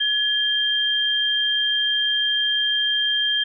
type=tone pair together; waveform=sine; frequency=1700 / 3183 Hz; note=G#6 / G7; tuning=+40 / +26 cents; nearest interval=major seventh; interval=1086 cents; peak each=-25 / -19 dBFS; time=0-3.44 s; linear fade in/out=10 ms; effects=none